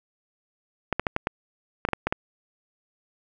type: clicks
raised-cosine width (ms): 0.5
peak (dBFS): -8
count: 10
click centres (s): 0.927 / 0.996 / 1.068 / 1.164 / 1.271 / 1.851 / 1.888 / 1.933 / 2.07 / 2.125
effects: none